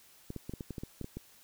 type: clicks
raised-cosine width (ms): 3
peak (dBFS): -26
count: 11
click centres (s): 0.304 / 0.363 / 0.495 / 0.537 / 0.608 / 0.707 / 0.782 / 0.835 / 1.013 / 1.044 / 1.17
effects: white hiss -60 dBFS RMS until 1.43 s